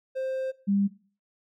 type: tone pair in turn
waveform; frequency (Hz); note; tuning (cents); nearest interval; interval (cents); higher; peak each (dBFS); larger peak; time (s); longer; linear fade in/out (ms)
triangle / sine; 525 / 199.51; C5 / G3; +6 / +31; octave + perfect fourth; 1675; first; -26 / -21; second; 0.15-0.52 / 0.67-0.88; first; 20
effects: noise-tail reverb RT60 0.4 s tail -18 dB re dry